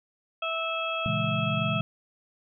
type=harmonic tone; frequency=654 Hz; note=E5; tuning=14 cents flat; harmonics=1 / 2 / 4 / 5; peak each=-33 / -32 / -32 / -36 dBFS; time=0.42-1.81 s; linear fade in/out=5 ms
type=chord; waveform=sine; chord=A# half-diminished seventh; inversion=none; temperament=equal with one note detuned; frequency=116.54 / 137.95 / 164.81 / 207.7 Hz; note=A#2 / C#3 / E3 / G#3; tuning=0 / -8 / 0 / 0 cents; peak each=-32 dBFS; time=1.06-1.81 s; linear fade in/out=0 ms
effects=none